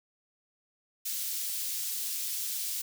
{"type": "high-pass noise", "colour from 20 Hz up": "white", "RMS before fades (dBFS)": -34, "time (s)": [1.05, 2.82], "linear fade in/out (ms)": 10, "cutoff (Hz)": 3800, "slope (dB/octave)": 12, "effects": []}